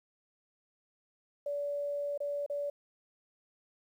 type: tone with dropouts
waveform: sine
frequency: 575 Hz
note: D5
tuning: 37 cents flat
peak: -32 dBFS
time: 1.46-2.7 s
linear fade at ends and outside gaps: 5 ms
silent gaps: 2.177-2.203 / 2.463-2.498 s
effects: 11-bit